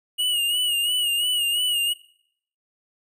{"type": "tone with vibrato", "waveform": "square", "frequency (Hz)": 2888, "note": "F#7", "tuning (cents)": -43, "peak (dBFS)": -21, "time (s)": [0.18, 1.94], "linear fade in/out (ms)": 20, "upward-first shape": "sine", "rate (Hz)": 2.9, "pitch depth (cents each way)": 58, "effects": ["noise-tail reverb RT60 0.7 s tail -22 dB re dry"]}